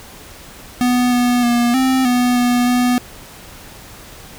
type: tone with pitch steps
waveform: square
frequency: 247.1 / 244.8 / 239.1 / 261.3 / 246.4 / 244.4 / 246.7 Hz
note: B3 / B3 / A#3 / C4 / B3 / B3 / B3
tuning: +1 / -15 / +44 / -2 / -4 / -18 / -2 cents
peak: -13 dBFS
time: 0.81-2.98 s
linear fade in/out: 0 ms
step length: 310 ms
effects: pink hiss -38 dBFS RMS until 4.38 s